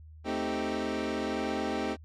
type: chord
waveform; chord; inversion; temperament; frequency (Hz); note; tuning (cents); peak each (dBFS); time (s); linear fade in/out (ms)
25% pulse; A half-diminished seventh; none; equal; 220 / 261.6 / 311.1 / 392; A3 / C4 / Eb4 / G4; 0 / 0 / 0 / 0; -32; 0.24-1.97; 50
effects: added 78 Hz sine -47 dBFS peak until 2.04 s + low-pass 5000 Hz 12 dB/octave